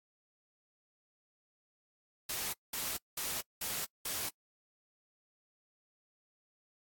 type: noise bursts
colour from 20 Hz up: white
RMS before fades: -37 dBFS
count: 5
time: 2.29-4.29 s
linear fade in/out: 5 ms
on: 240 ms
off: 200 ms
effects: noise-tail reverb RT60 0.1 s tail -25 dB re dry + AAC 64 kbps